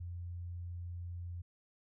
sine tone, 87.31 Hz, F2, in tune, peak -40 dBFS, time 0-1.42 s, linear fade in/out 10 ms, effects none

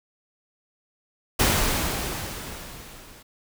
pink noise with level ramp, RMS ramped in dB -19 to -48 dBFS, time 1.39-3.23 s, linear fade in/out 10 ms, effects none

